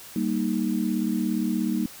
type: chord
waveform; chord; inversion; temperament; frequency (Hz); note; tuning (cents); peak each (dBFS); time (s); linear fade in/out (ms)
sine; Eb major; first; equal; 196 / 233.1 / 311.1; G3 / Bb3 / Eb4; 0 / 0 / 0; -27 / -26 / -28; 0.16-1.86; 2
effects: white hiss -44 dBFS RMS until 2 s